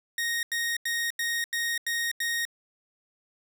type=tone bursts; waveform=sawtooth; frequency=1864.7 Hz; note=A#6; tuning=in tune; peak=-23 dBFS; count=7; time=0.18-2.452 s; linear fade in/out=2 ms; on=250 ms; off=87 ms; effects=none